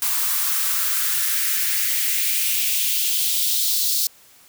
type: noise with high-pass filter sweep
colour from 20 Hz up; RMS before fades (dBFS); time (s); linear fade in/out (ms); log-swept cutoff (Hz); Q
blue; -21; 0.02-4.07; 2; 960 to 4400; 2.5
effects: white hiss -51 dBFS RMS until 4.48 s